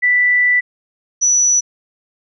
sine tone pair in turn, 1975.5 / 5920 Hz, B6 / F#8, 0 / 0 cents, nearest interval octave + perfect fifth, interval 1900 cents, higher second, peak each -10 dBFS, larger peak neither, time 0.02-0.61 / 1.21-1.61 s, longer first, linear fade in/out 20 ms, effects none

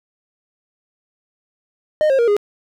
triangle tone with pitch steps, 613 / 536.7 / 470 / 411.5 Hz, D#5 / C5 / A#4 / G#4, -26 / +44 / +14 / -16 cents, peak -10 dBFS, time 2.01-2.366 s, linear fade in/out 0 ms, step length 89 ms, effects none

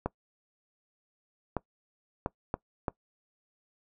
clicks, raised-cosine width 1 ms, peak -15 dBFS, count 5, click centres 0.06 / 1.567 / 2.261 / 2.541 / 2.882 s, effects noise-tail reverb RT60 0.1 s tail -22 dB re dry

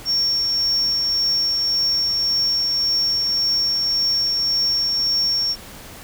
sine tone with tremolo, 5500 Hz, F8, 27 cents flat, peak -14 dBFS, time 0.05-5.56 s, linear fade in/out 50 ms, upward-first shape triangle, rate 1.8 Hz, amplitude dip 30%, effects tanh soft clip ceiling -14 dBFS + pink hiss -39 dBFS RMS until 6.03 s

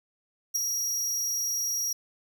40% pulse tone with ADSR envelope, 5690 Hz, F8, 31 cents sharp, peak -21 dBFS, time 0.54-1.93 s, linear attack 18 ms, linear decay 9 ms, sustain -5 dB, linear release 5 ms, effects none

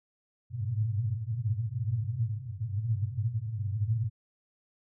white band-pass noise, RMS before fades -31 dBFS, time 0.5-4.1 s, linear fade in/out 50 ms, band 100 to 120 Hz, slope 96 dB/octave, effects none

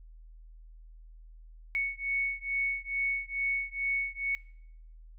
sine beating tone pair, 2217 / 2219.3 Hz, C#7 / C#7, 0 / +1 cents, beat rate 2.3 Hz, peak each -32 / -33 dBFS, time 1.75-4.35 s, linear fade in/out 0 ms, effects noise-tail reverb RT60 0.8 s tail -24 dB re dry + added 40 Hz sine -48 dBFS peak until 5.18 s

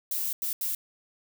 violet noise bursts at uneven times, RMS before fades -30 dBFS, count 3, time 0.11-0.33 / 0.42-0.53 / 0.61-0.75 s, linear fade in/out 2 ms, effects none

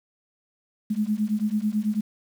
sine beating tone pair, 207.7 / 216.8 Hz, G#3 / A3, 0 / -25 cents, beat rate 9.1 Hz, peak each -25 / -25 dBFS, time 0.9-2.01 s, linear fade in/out 10 ms, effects 8-bit

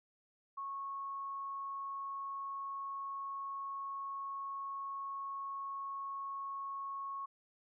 sine tone, 1100 Hz, C#6, 14 cents flat, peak -39 dBFS, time 0.57-7.26 s, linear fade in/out 10 ms, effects none

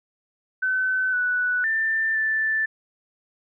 sine tone with pitch steps, 1519 / 1481 / 1783 / 1762 Hz, F#6 / F#6 / A6 / A6, +45 / +1 / +22 / +2 cents, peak -20 dBFS, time 0.62-2.66 s, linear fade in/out 10 ms, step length 510 ms, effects none

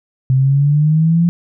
sine exponential sweep, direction up, 129.3 to 173.1 Hz, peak -9 dBFS, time 0.3-1.29 s, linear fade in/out 0 ms, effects none

